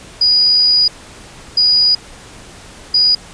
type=tone bursts at uneven times; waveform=sine; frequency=4911 Hz; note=D#8; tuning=23 cents flat; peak=-8 dBFS; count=3; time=0.21-0.88 / 1.57-1.95 / 2.94-3.15 s; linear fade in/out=5 ms; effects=pink hiss -37 dBFS RMS until 3.33 s + resampled to 22050 Hz